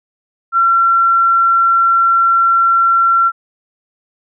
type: tone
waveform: sine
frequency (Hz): 1360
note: F6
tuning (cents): -46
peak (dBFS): -8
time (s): 0.52-3.32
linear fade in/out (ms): 50
effects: none